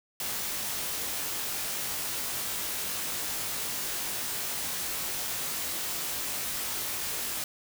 white noise with comb filter, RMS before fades -33 dBFS, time 0.2-7.44 s, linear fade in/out 2 ms, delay 20 ms, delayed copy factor +0.55, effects none

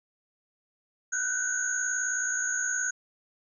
sine tone cluster, 1485 / 1544 / 6380 / 6720 Hz, F#6 / G6 / G8 / G#8, +6 / -27 / +30 / +19 cents, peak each -31 / -33 / -36 / -31 dBFS, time 1.12-2.91 s, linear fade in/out 10 ms, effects none

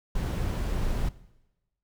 brown noise, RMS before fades -28 dBFS, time 0.15-1.09 s, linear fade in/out 5 ms, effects noise-tail reverb RT60 1.0 s tail -19 dB re dry

